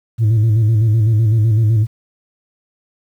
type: tone with vibrato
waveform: sine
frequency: 110 Hz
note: A2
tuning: in tune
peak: -7 dBFS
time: 0.18-1.87 s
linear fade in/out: 50 ms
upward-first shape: square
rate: 7.9 Hz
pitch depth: 62 cents each way
effects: tanh soft clip ceiling -9 dBFS + 8-bit